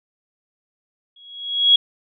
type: tone with exponential growth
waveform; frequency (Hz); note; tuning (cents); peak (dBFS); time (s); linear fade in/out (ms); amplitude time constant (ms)
sine; 3322; G#7; 0; -7; 1.16-1.76; 5; 130
effects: none